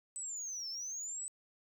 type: linear two-way sweep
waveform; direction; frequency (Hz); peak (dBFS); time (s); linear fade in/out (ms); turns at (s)
sine; down then up; 8090 to 5230 to 8090; -37; 0.16-1.28; 0; 0.69
effects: tanh soft clip ceiling -37 dBFS